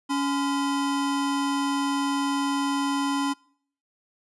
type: tone pair together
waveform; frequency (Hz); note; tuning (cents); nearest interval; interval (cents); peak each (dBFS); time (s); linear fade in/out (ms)
square; 280 / 1020; C#4 / C6; +18 / -44; octave + minor seventh; 2238; -25 / -30; 0.09-3.34; 20
effects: noise-tail reverb RT60 0.6 s tail -26 dB re dry + resampled to 24000 Hz